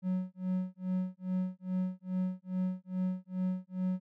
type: tone with tremolo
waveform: triangle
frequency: 184.7 Hz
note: F#3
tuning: 3 cents flat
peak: -26 dBFS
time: 0.02-4 s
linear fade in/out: 50 ms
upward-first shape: sine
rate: 2.4 Hz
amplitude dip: 100%
effects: none